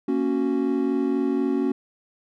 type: chord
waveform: triangle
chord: F# major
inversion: first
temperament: equal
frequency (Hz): 233.1 / 277.2 / 370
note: A#3 / C#4 / F#4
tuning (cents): 0 / 0 / 0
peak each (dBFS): -25 / -21 / -24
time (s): 0.08-1.72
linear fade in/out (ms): 5
effects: none